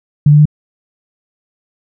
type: tone with pitch steps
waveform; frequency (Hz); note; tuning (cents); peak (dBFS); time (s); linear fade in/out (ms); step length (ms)
sine; 146.83 / 148.54 / 150.26; D3 / D3 / D3; 0 / +20 / +40; -3; 0.26-0.455; 5; 65
effects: none